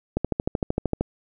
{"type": "click train", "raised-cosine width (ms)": 2, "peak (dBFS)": -9, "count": 12, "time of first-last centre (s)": [0.17, 1.01], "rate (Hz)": 13.1, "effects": []}